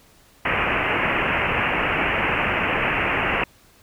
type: low-pass noise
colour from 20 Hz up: white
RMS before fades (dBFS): -22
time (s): 0.45-3.44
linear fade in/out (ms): 5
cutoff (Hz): 2800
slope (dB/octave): 96
effects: pink hiss -54 dBFS RMS until 3.82 s